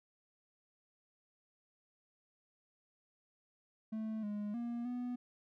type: tone with pitch steps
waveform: triangle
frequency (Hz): 219.1 / 207.5 / 236.9 / 246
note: A3 / G#3 / A#3 / B3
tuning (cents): -7 / -1 / +28 / -7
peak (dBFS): -35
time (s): 3.92-5.16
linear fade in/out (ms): 10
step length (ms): 310
effects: none